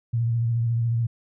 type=tone with vibrato; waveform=sine; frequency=116.54 Hz; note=A#2; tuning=in tune; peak=-20 dBFS; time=0.13-1.07 s; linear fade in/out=10 ms; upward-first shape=sine; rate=14 Hz; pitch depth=37 cents each way; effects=none